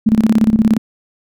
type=tone with tremolo; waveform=sine; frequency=220 Hz; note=A3; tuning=in tune; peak=-6 dBFS; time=0.06-0.78 s; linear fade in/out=10 ms; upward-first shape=square; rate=17 Hz; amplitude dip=80%; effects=none